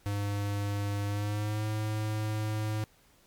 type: tone with pitch glide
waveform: square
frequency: 101.6 to 107.64 Hz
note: G#2 to A2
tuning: -38 to -38 cents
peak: -30 dBFS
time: 0.06-2.84 s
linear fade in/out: 0 ms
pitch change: +100 cents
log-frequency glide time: 1.07-1.66 s
effects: pink hiss -63 dBFS RMS until 3.26 s + MP3 96 kbps